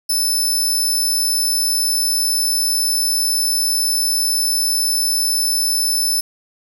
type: tone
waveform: 20% pulse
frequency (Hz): 5274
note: E8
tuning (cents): 0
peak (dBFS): -10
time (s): 0.09-6.21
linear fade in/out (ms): 10
effects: 8-bit